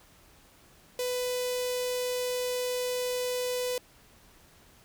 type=tone with notch filter; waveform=sawtooth; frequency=498.1 Hz; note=B4; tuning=15 cents sharp; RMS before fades=-31 dBFS; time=0.99-3.78 s; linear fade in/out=2 ms; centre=1300 Hz; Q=0.56; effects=pink hiss -58 dBFS RMS until 4.84 s